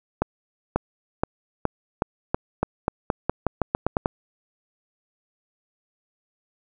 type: accelerating click train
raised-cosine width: 1 ms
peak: -6 dBFS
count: 16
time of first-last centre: 0.22-4.059 s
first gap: 540 ms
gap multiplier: 0.88
effects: none